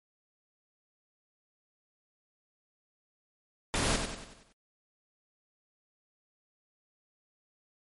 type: noise with echo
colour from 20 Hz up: pink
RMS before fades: -29 dBFS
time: 3.74-3.96 s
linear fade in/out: 0 ms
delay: 94 ms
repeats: 6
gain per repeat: -6 dB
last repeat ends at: 4.524 s
effects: MP3 48 kbps

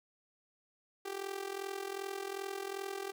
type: tone with amplitude modulation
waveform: sawtooth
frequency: 392 Hz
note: G4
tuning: in tune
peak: -31 dBFS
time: 1.05-3.12 s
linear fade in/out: 10 ms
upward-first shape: sine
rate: 42.6 Hz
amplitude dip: 80%
effects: none

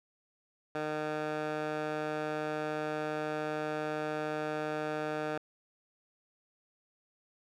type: tone with band-pass filter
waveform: 15% pulse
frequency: 152.9 Hz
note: D#3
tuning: 30 cents flat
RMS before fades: -35 dBFS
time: 0.75-5.38 s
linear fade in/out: 2 ms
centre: 930 Hz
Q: 0.88
effects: none

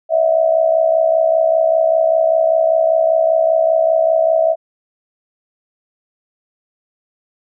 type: tone with amplitude modulation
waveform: sine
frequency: 650 Hz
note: E5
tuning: 24 cents flat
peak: -7 dBFS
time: 0.09-4.56 s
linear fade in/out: 50 ms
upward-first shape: sine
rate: 65.1 Hz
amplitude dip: 75%
effects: none

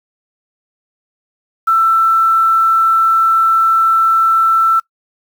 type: tone with quantisation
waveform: sine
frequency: 1333 Hz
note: E6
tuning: 19 cents sharp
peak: -8 dBFS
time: 1.67-4.8 s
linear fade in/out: 10 ms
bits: 6
effects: noise-tail reverb RT60 0.1 s tail -20 dB re dry

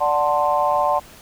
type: chord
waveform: sine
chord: D dominant seventh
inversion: none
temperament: equal with one note detuned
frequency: 587.3 / 740 / 885.6 / 1046.5 Hz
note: D5 / F#5 / A5 / C6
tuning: 0 / 0 / +11 / 0 cents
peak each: -21 dBFS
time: 0-1 s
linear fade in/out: 20 ms
effects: tanh soft clip ceiling -5 dBFS + pink hiss -44 dBFS RMS until 1.21 s

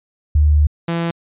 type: tone pair in turn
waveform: sine / sawtooth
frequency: 74.7 / 168.28 Hz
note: D2 / E3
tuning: +30 / +36 cents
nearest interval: octave + major second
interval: 1406 cents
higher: second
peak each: -9 / -14 dBFS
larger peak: first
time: 0.35-0.67 / 0.88-1.11 s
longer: first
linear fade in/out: 5 ms
effects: resampled to 8000 Hz

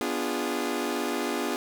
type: chord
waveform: sawtooth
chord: B diminished seventh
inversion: none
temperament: equal with one note detuned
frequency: 246.9 / 293.7 / 349.2 / 411.5 Hz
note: B3 / D4 / F4 / Ab4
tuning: 0 / 0 / 0 / -16 cents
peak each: -29 dBFS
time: 0.01-1.56 s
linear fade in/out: 0 ms
effects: none

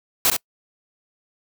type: noise with echo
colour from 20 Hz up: white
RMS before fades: -17 dBFS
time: 0.25-0.3 s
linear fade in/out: 0 ms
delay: 65 ms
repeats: 1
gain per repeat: -5 dB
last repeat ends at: 0.365 s
effects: noise-tail reverb RT60 0.1 s tail -26 dB re dry

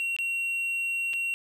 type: tone with dropouts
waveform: triangle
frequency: 2740 Hz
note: F7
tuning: 34 cents flat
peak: -25 dBFS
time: 0-1.34 s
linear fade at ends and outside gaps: 0 ms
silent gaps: 0.165-0.187 / 1.133-1.137 s
effects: none

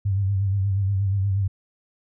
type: tone with vibrato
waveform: sine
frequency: 98 Hz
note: G2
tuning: in tune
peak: -19 dBFS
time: 0.05-1.48 s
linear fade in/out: 10 ms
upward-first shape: sine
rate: 8.4 Hz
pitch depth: 58 cents each way
effects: none

